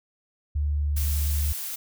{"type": "tone with pitch glide", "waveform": "sine", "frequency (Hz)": [73.42, 72.83], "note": ["D2", "D2"], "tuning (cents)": [0, -14], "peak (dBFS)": -22, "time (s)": [0.55, 1.53], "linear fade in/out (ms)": 10, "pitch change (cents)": -14, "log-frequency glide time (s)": [0.69, 1.22]}
{"type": "noise", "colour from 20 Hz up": "blue", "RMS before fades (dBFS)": -33, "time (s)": [0.96, 1.76], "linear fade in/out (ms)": 10}
{"effects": []}